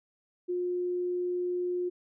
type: tone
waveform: sine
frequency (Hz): 357.2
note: F4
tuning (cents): +39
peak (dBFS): -28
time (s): 0.48-1.9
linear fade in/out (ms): 20
effects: none